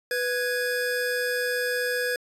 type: tone pair together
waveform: square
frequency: 494.2 / 1661.2 Hz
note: B4 / G#6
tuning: +1 / 0 cents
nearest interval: octave + major sixth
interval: 2099 cents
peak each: -28 / -28 dBFS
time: 0.11-2.16 s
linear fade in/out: 2 ms
effects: resampled to 32000 Hz